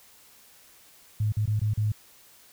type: tone with dropouts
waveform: sine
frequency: 106.5 Hz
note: G#2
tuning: 44 cents sharp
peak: -22 dBFS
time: 1.2-1.92 s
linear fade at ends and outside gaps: 5 ms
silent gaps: 1.322-1.368 / 1.458-1.475 / 1.595-1.615 / 1.737-1.774 s
effects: white hiss -55 dBFS RMS until 2.52 s

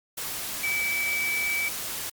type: tone in noise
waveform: sine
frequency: 2300 Hz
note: D7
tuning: 37 cents flat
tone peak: -25 dBFS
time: 0.63-1.69 s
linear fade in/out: 10 ms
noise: white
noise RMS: -33 dBFS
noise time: 0.17-2.1 s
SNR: +5 dB
effects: Opus 48 kbps

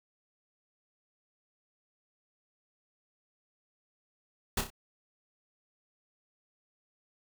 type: noise with echo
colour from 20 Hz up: pink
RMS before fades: -29 dBFS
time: 4.57-4.61 s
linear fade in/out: 5 ms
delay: 31 ms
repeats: 3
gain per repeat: -7 dB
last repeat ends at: 4.703 s
effects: none

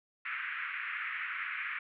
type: band-pass noise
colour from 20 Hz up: white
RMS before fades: -38 dBFS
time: 0.25-1.79 s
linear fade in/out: 5 ms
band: 1300 to 2400 Hz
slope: 48 dB/octave
effects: none

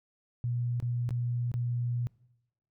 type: tone with dropouts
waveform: sine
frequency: 120.8 Hz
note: B2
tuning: 38 cents flat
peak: -28 dBFS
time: 0.44-2.07 s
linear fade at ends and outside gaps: 0 ms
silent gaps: 0.801-0.825 / 1.091-1.107 / 1.516-1.54 s
effects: noise-tail reverb RT60 0.9 s tail -23 dB re dry

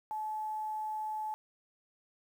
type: tone with quantisation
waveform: sine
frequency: 862 Hz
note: A5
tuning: 36 cents flat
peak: -34 dBFS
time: 0.11-1.34 s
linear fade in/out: 0 ms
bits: 10
effects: none

